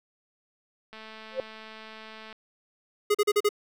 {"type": "click train", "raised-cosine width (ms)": 0.3, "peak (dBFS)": -29, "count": 307, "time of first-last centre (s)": [0.93, 2.327], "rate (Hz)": 219}
{"type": "tone with exponential growth", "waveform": "sine", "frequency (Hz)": 524, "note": "C5", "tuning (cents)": 2, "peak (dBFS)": -21, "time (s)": [1.31, 1.4], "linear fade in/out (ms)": 1, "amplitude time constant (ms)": 19}
{"type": "tone bursts", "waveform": "square", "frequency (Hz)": 415.3, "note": "G#4", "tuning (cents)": 0, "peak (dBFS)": -20, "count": 5, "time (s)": [3.1, 3.491], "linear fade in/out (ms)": 10, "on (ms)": 47, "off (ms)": 39}
{"effects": []}